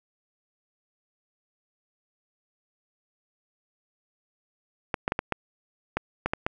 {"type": "clicks", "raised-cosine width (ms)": 0.5, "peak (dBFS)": -10, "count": 9, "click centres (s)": [4.942, 5.079, 5.121, 5.191, 5.323, 5.97, 6.26, 6.335, 6.465], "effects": []}